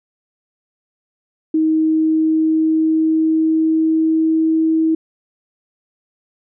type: tone with pitch glide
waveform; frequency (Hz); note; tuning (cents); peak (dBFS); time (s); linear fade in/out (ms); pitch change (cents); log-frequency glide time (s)
sine; 315.7 to 320.7; D#4 to E4; +25 to -48; -12; 1.54-4.95; 5; +27; 1.68-4.69
effects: none